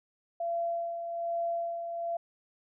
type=tone with tremolo; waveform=sine; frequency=680 Hz; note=F5; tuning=46 cents flat; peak=-28 dBFS; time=0.4-2.17 s; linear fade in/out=5 ms; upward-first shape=sine; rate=1.2 Hz; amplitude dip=50%; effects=none